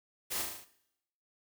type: noise with echo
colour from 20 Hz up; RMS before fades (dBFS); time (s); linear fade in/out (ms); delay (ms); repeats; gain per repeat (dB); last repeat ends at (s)
white; -36; 0.3-0.43; 20; 37; 6; -3; 0.652
effects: noise-tail reverb RT60 0.8 s tail -17 dB re dry